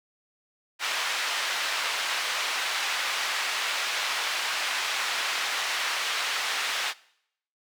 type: band-pass noise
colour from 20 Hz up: white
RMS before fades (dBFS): -29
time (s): 0.79-6.94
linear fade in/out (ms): 50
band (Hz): 910 to 3400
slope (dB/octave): 12
effects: noise-tail reverb RT60 0.7 s tail -21 dB re dry